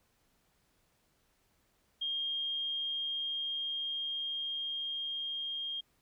sine tone with level ramp, 3223 Hz, G7, 47 cents sharp, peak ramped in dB -32 to -35 dBFS, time 2.01-5.81 s, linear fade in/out 10 ms, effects pink hiss -73 dBFS RMS until 6.01 s

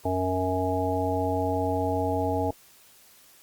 harmonic tone, 92.5 Hz, F#2, in tune, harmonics 1 / 3 / 5 / 7 / 9, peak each -30 / -30 / -30 / -30 / -30 dBFS, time 0.05-2.51 s, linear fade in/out 5 ms, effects white hiss -55 dBFS RMS until 3.42 s + Opus 48 kbps

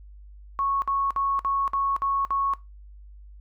sine tone bursts, 1104 Hz, C#6, 7 cents flat, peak -22 dBFS, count 7, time 0.59-2.536 s, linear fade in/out 0 ms, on 230 ms, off 56 ms, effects noise-tail reverb RT60 0.2 s tail -18 dB re dry + added 50 Hz sine -43 dBFS peak until 3.4 s

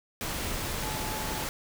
sine tone in noise, 863 Hz, A5, 34 cents flat, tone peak -39 dBFS, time 0.83-1.43 s, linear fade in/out 0 ms, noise pink, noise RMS -33 dBFS, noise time 0.21-1.49 s, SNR -9 dB, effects none

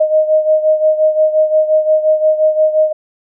sine beating tone pair, 620 / 625.7 Hz, D#5 / D#5, -6 / +10 cents, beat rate 5.7 Hz, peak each -10 / -15 dBFS, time 0-2.93 s, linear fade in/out 10 ms, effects none

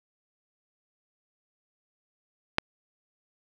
click, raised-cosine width 0.3 ms, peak -5 dBFS, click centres 2.584 s, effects none

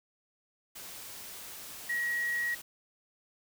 sine tone in noise, 1905 Hz, A#6, 37 cents sharp, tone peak -29 dBFS, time 1.89-2.55 s, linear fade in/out 10 ms, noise white, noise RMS -45 dBFS, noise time 0.75-2.62 s, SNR +13 dB, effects none

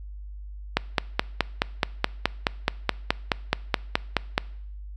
click train, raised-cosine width 0.3 ms, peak -3 dBFS, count 18, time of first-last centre 0.77-4.379 s, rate 4.71 Hz, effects noise-tail reverb RT60 0.7 s tail -22 dB re dry + added 50 Hz sine -36 dBFS peak until 4.96 s

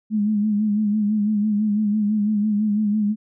sine tone with vibrato, 210.3 Hz, G#3, 22 cents sharp, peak -17 dBFS, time 0.1-3.16 s, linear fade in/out 50 ms, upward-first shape sine, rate 6 Hz, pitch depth 54 cents each way, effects none

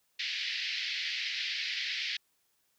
pink band-pass noise, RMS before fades -35 dBFS, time 0.19-2.17 s, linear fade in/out 5 ms, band 1900 to 5000 Hz, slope 48 dB/octave, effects white hiss -74 dBFS RMS until 2.78 s

